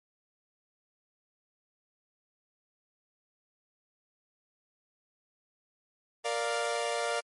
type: chord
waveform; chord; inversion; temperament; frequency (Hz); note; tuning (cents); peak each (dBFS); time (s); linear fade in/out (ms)
sawtooth; Bb major; none; equal; 466.2 / 587.3 / 698.5; Bb4 / D5 / F5; 0 / 0 / 0; -30; 6.24-7.21; 20
effects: MP3 48 kbps

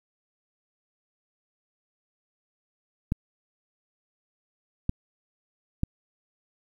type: clicks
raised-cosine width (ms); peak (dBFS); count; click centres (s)
5; -12; 3; 3.121 / 4.894 / 5.834
effects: 9-bit

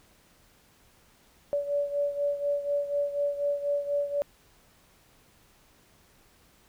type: beating tone pair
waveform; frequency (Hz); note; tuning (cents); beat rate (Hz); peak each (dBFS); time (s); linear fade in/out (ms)
sine; 573 / 577.1; D5 / D5; -43 / -30; 4.1; -27 / -32; 1.53-4.22; 0
effects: pink hiss -61 dBFS RMS until 6.68 s

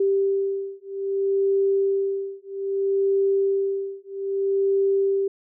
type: beating tone pair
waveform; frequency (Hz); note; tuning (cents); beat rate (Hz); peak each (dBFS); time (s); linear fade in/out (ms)
sine; 392 / 392.62; G4 / G4; 0 / +3; 0.62; -23; 0-5.28; 5
effects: none

